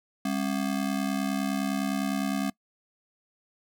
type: ring-modulated tone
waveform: square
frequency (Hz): 235.3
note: A#3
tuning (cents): +16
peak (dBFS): -24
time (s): 0.25-2.5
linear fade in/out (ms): 2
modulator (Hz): 34.9
effects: noise-tail reverb RT60 0.1 s tail -23 dB re dry